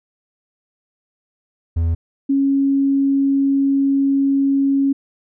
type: tone pair in turn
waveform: triangle / sine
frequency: 83 / 275.3 Hz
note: E2 / C#4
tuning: +12 / -12 cents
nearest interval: octave + major sixth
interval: 2076 cents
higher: second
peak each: -13 dBFS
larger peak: neither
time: 1.76-1.95 / 2.29-4.93 s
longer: second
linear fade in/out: 10 ms
effects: none